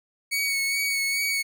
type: tone with vibrato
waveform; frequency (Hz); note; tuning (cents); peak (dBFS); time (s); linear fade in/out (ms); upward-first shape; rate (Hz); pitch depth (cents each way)
sawtooth; 2228; C#7; +8; -20; 0.31-1.43; 20; sine; 2.4; 24
effects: none